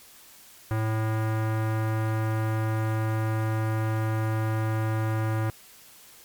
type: tone with low-pass filter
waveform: square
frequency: 110 Hz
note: A2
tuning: in tune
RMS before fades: -26 dBFS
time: 0.71-5.5 s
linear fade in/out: 0 ms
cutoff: 1600 Hz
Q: 1.5
effects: white hiss -51 dBFS RMS until 6.24 s + MP3 96 kbps